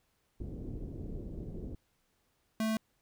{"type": "low-pass noise", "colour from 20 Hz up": "pink", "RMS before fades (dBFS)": -41, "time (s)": [0.4, 1.75], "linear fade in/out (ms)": 5, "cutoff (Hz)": 410, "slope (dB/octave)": 24}
{"type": "tone", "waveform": "square", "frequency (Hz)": 220, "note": "A3", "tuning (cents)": 0, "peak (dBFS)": -30, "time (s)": [2.6, 2.77], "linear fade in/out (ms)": 2}
{"effects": ["pink hiss -75 dBFS RMS until 3.01 s"]}